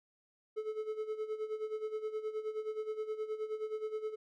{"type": "tone with tremolo", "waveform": "triangle", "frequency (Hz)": 432.7, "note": "A4", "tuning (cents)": -29, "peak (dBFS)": -31, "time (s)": [0.56, 4.16], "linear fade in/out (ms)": 20, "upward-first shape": "sine", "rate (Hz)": 9.5, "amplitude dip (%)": 75, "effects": []}